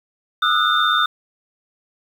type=tone cluster; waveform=sine; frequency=1220 / 1316 / 1459 / 3607 Hz; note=D#6 / E6 / F#6 / A7; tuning=-34 / -3 / -25 / +42 cents; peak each=-20 dBFS; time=0.42-1.06 s; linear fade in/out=5 ms; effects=7-bit